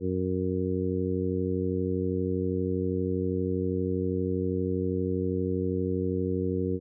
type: harmonic tone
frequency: 92.5 Hz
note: F#2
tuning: in tune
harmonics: 1 / 2 / 3 / 4 / 5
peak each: -32 / -32 / -32 / -32 / -32 dBFS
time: 0-6.8 s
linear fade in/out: 50 ms
effects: none